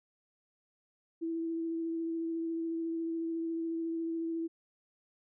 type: tone with vibrato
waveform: sine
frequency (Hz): 329.6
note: E4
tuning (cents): 0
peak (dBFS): -32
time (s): 1.21-4.48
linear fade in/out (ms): 20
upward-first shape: triangle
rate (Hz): 14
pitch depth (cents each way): 16
effects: none